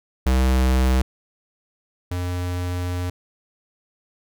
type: tone pair in turn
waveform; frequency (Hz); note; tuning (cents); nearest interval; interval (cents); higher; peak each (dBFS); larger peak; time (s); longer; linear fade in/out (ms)
square; 64.4 / 89.3; C2 / F2; -27 / +39; tritone; 566; second; -16 / -24; first; 0.26-1.02 / 2.11-3.1; second; 5
effects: none